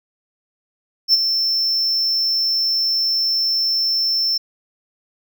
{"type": "tone with ADSR envelope", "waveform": "triangle", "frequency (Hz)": 5350, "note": "E8", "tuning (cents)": 25, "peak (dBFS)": -7, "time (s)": [1.08, 4.38], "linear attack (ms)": 55, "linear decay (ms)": 27, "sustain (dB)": -8, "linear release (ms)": 9, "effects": []}